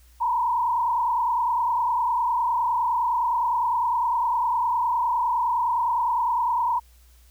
sine tone with frequency modulation, 959 Hz, A#5, 49 cents sharp, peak -20 dBFS, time 0.2-6.8 s, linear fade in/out 20 ms, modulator 29.8 Hz, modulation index 1.7, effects added 60 Hz sine -51 dBFS peak until 7.3 s + white hiss -60 dBFS RMS until 7.3 s

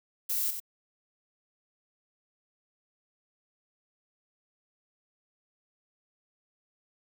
violet noise with echo, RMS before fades -30 dBFS, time 0.29-0.51 s, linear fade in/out 10 ms, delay 92 ms, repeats 1, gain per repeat -7 dB, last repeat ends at 0.602 s, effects none

